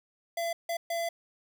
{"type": "tone bursts at uneven times", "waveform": "square", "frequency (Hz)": 676, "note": "E5", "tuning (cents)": 43, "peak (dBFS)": -30, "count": 3, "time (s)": [[0.37, 0.53], [0.69, 0.77], [0.9, 1.09]], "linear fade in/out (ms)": 5, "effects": ["10-bit"]}